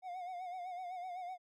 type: tone with vibrato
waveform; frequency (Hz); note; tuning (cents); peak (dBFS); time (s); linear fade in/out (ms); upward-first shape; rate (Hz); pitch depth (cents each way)
triangle; 725; F#5; -35; -39; 0.02-1.38; 50; sine; 7.9; 67
effects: none